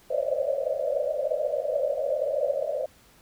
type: band-pass noise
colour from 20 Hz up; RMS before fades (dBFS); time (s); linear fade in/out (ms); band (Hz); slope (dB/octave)
pink; -27; 0.1-2.86; 5; 520 to 630; 96
effects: pink hiss -57 dBFS RMS until 3.21 s